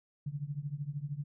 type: tone with tremolo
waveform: sine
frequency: 144.4 Hz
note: D3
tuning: 29 cents flat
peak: -31 dBFS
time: 0.26-1.24 s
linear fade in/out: 5 ms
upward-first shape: triangle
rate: 13 Hz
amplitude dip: 95%
effects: none